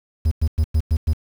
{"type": "tone bursts", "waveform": "triangle", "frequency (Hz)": 78, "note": "D#2", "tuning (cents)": 5, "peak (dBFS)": -12, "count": 6, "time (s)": [0.25, 1.135], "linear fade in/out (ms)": 10, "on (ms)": 65, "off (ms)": 99, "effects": ["7-bit"]}